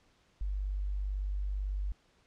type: tone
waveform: sine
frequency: 49 Hz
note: G1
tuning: in tune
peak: -31 dBFS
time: 0.41-1.92 s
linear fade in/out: 0 ms
effects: pink hiss -68 dBFS RMS until 2.26 s + low-pass 6000 Hz 12 dB/octave